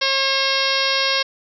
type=harmonic tone with a mistuned harmonic; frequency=540 Hz; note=C#5; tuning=45 cents flat; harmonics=1 / 2 / 3 / 4 / 5 / 6 / 7 / 8 / 9 / 10; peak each=-26 / -26 / -26 / -26 / -26 / -26 / -26 / -26 / -26 / -26 dBFS; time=0.01-1.23 s; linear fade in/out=10 ms; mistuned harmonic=10; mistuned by=+28 cents; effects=none